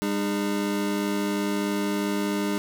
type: tone cluster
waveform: square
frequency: 200.8 / 303.8 / 408.7 Hz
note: G3 / D#4 / G#4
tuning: +42 / -41 / -28 cents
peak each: -28 / -29 / -32 dBFS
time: 0.02-2.58 s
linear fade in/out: 0 ms
effects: none